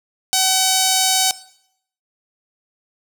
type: tone with notch filter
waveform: 5% pulse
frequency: 757 Hz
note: F#5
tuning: 39 cents sharp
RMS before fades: -17 dBFS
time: 0.33-1.31 s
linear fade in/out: 0 ms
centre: 1800 Hz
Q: 1.1
effects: noise-tail reverb RT60 0.7 s tail -17 dB re dry